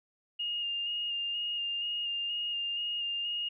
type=tone with vibrato; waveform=sine; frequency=2832 Hz; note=F7; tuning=23 cents sharp; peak=-31 dBFS; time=0.39-3.49 s; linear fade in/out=10 ms; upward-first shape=square; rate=2.1 Hz; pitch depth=16 cents each way; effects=none